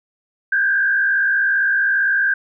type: tone with frequency modulation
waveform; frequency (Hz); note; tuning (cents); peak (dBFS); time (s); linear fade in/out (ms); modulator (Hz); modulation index
sine; 1591; G6; +25; -14; 0.52-2.34; 5; 57.6; 1
effects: none